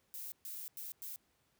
violet noise bursts at uneven times, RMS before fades -45 dBFS, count 4, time 0.14-0.32 / 0.45-0.68 / 0.77-0.92 / 1.02-1.16 s, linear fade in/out 0 ms, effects pink hiss -75 dBFS RMS until 1.59 s + high-pass 60 Hz 12 dB/octave

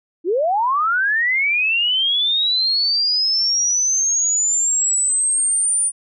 sine linear sweep, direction up, 310.1 to 9400 Hz, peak -15 dBFS, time 0.24-5.92 s, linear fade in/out 50 ms, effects none

